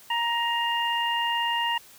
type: harmonic tone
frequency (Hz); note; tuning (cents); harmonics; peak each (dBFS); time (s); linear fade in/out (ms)
938; A#5; +11; 1 / 2 / 3; -26 / -30 / -28; 0.1-1.78; 5
effects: white hiss -51 dBFS RMS until 1.98 s